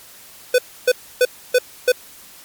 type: tone bursts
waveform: square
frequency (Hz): 499.9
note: B4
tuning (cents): +21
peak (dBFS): -11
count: 5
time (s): 0.54-1.92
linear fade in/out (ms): 5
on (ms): 44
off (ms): 290
effects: white hiss -43 dBFS RMS until 2.44 s + MP3 96 kbps